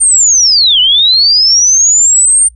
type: linear two-way sweep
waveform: sine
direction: down then up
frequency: 8900 to 2918 to 8900 Hz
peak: -4 dBFS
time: 0-2.49 s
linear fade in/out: 20 ms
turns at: 0.8 s
effects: noise-tail reverb RT60 0.1 s tail -23 dB re dry + added 60 Hz sine -36 dBFS peak until 2.55 s